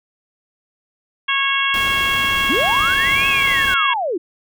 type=harmonic tone; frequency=549 Hz; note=C#5; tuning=17 cents flat; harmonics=2 / 3 / 4 / 5 / 6; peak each=-22 / -22 / -22 / -22 / -22 dBFS; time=1.28-3.94 s; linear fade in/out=10 ms
type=noise; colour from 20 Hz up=pink; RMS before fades=-29 dBFS; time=1.74-3.74 s; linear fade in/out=0 ms
type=linear two-way sweep; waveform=sine; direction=up then down; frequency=204.6 to 2637 to 304.3 Hz; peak=-18 dBFS; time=2.49-4.18 s; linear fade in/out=10 ms; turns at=3.28 s
effects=none